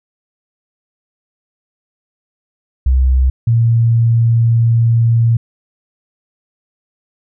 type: tone pair in turn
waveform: sine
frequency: 64.6 / 115.8 Hz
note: C2 / A#2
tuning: -21 / -11 cents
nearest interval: minor seventh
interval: 1010 cents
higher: second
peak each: -8 dBFS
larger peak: neither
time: 2.86-3.3 / 3.47-5.37 s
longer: second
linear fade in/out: 5 ms
effects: none